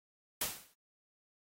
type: noise with exponential decay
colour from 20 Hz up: white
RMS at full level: -31 dBFS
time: 0.41-0.74 s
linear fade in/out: 5 ms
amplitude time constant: 70 ms
effects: AAC 48 kbps